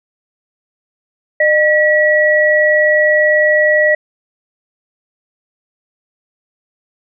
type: tone pair together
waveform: sine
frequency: 608 / 1930.3 Hz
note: D#5 / B6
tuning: -40 / -40 cents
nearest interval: octave + minor sixth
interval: 2000 cents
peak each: -11 dBFS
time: 1.4-3.95 s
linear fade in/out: 5 ms
effects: none